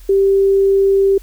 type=tone; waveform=sine; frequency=391.7 Hz; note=G4; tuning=1 cent flat; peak=-9 dBFS; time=0.09-1.18 s; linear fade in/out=5 ms; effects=added 42 Hz sine -35 dBFS peak until 1.22 s + white hiss -48 dBFS RMS until 1.22 s